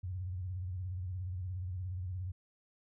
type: tone with vibrato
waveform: sine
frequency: 91.3 Hz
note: F#2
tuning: 23 cents flat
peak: -36 dBFS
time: 0.03-2.32 s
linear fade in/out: 10 ms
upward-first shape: square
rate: 17 Hz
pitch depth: 81 cents each way
effects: none